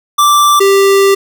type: tone pair in turn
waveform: square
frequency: 1172 / 393.4 Hz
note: D6 / G4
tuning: -4 / +6 cents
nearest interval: octave + perfect fifth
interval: 1890 cents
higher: first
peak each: -6 dBFS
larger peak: neither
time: 0.18-0.6 / 0.6-1.15 s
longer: second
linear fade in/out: 10 ms
effects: none